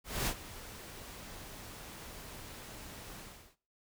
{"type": "noise with ADSR envelope", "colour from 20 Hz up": "pink", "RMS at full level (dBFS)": -32, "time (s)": [0.04, 3.56], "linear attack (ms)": 230, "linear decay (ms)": 69, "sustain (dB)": -16, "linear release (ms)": 370, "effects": ["noise-tail reverb RT60 0.4 s tail -19 dB re dry"]}